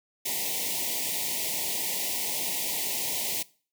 white band-stop noise, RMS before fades -30 dBFS, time 0.25-3.43 s, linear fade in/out 10 ms, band 990 to 1900 Hz, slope 96 dB/octave, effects noise-tail reverb RT60 0.4 s tail -21 dB re dry + high-pass 150 Hz 12 dB/octave

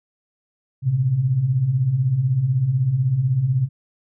sine beating tone pair, 116.2 / 132.2 Hz, A#2 / C3, -5 / +18 cents, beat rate 16 Hz, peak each -24 / -17 dBFS, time 0.82-3.69 s, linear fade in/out 50 ms, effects none

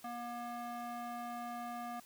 square tone with band-pass filter, 239.1 Hz, A#3, 44 cents sharp, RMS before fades -43 dBFS, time 0.04-2 s, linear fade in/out 5 ms, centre 910 Hz, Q 1.7, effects white hiss -60 dBFS RMS until 2.05 s

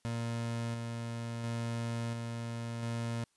30% pulse tone with tremolo, 116.54 Hz, A#2, in tune, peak -31 dBFS, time 0.05-3.24 s, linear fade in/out 0 ms, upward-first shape square, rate 0.72 Hz, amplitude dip 30%, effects white hiss -74 dBFS RMS until 3.36 s + resampled to 24000 Hz

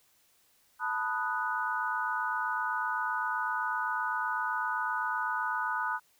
sine chord, B dominant seventh, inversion third, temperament equal, 880 / 987.8 / 1244.5 / 1480 Hz, A5 / B5 / D#6 / F#6, 0 / 0 / 0 / 0 cents, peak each -36 / -35 / -35 / -33 dBFS, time 0.79-6 s, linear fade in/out 50 ms, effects white hiss -67 dBFS RMS until 6.19 s

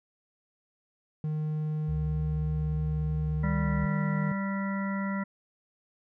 triangle tone, 153.7 Hz, D#3, 21 cents flat, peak -26 dBFS, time 1.24-4.32 s, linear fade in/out 2 ms
sine tone with vibrato, 70.5 Hz, C#2, 30 cents sharp, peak -31 dBFS, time 1.88-3.86 s, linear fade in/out 10 ms, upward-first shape triangle, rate 9.9 Hz, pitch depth 39 cents each way
harmonic tone, 196 Hz, G3, in tune, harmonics 1 / 3 / 5 / 7 / 9 / 10, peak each -29 / -41 / -40 / -40 / -49 / -40 dBFS, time 3.43-5.24 s, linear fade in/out 10 ms
effects none

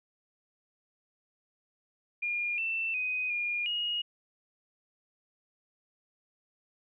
sine tone with pitch steps, 2418 / 2673 / 2503 / 2422 / 2878 Hz, D7 / E7 / D#7 / D#7 / F#7, +50 / +23 / +10 / -47 / -49 cents, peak -29 dBFS, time 2.22-4.02 s, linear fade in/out 10 ms, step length 360 ms, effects none

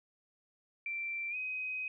sine tone with pitch glide, 2349 to 2518 Hz, D7 to D#7, 0 to +20 cents, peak -35 dBFS, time 0.86-1.88 s, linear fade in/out 2 ms, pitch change +120 cents, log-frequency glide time 1.3-1.36 s, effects none

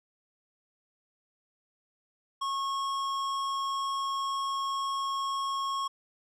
triangle tone with hard clipping, 1093 Hz, C#6, 25 cents flat, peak -31 dBFS, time 2.41-5.88 s, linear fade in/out 10 ms, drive 16 dB, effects none

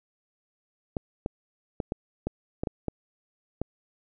clicks, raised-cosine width 2 ms, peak -15 dBFS, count 9, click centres 0.968 / 1.261 / 1.802 / 1.921 / 2.27 / 2.635 / 2.672 / 2.883 / 3.616 s, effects none

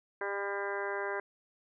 harmonic tone, 200 Hz, G3, 35 cents sharp, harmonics 2 / 3 / 4 / 5 / 6 / 7 / 8 / 9 / 10, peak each -37 / -41 / -43 / -41 / -46 / -46 / -39 / -48 / -45 dBFS, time 0.21-1.2 s, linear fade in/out 2 ms, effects none

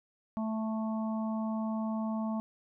harmonic tone, 220 Hz, A3, in tune, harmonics 1 / 3 / 4 / 5, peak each -31 / -41 / -43 / -45 dBFS, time 0.37-2.4 s, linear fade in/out 0 ms, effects none

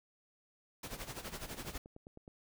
pink noise with tremolo, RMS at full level -42 dBFS, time 0.83-1.78 s, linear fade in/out 5 ms, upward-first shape sine, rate 12 Hz, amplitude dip 75%
click train, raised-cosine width 2 ms, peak -38 dBFS, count 9, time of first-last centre 1.44-2.279 s, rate 9.54 Hz
effects none

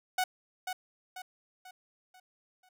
sawtooth tone with echo, 740 Hz, F#5, in tune, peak -23 dBFS, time 0.18-0.24 s, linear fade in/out 5 ms, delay 490 ms, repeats 5, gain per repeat -7 dB, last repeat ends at 2.69 s, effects none

